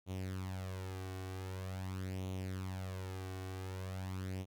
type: tone with flanger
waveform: sawtooth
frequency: 93.9 Hz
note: F#2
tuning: 26 cents sharp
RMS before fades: -42 dBFS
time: 0.06-4.46 s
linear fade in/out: 50 ms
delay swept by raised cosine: 0.3 to 2.7 ms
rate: 0.45 Hz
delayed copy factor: +0.65
effects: none